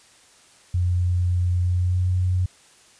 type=tone with pitch glide; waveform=sine; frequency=89.1 to 91.18 Hz; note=F2 to F#2; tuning=+35 to -25 cents; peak=-18 dBFS; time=0.74-2.46 s; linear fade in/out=5 ms; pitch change=+40 cents; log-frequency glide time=1.62-2.09 s; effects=white hiss -53 dBFS RMS until 2.99 s + resampled to 22050 Hz